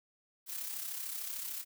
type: noise with amplitude modulation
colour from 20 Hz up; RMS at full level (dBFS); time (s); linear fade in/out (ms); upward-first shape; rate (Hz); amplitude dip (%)
blue; -38; 0.46-1.65; 50; sine; 33.4; 50
effects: none